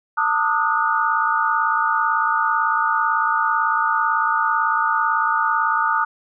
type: tone cluster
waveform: sine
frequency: 898 / 1202 / 1260 / 1452 Hz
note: A5 / D6 / D#6 / F#6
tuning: +35 / +40 / +21 / -33 cents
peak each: -22 dBFS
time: 0.17-6.05 s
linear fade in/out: 10 ms
effects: none